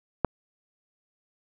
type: click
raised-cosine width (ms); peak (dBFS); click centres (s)
1; -7; 0.247
effects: none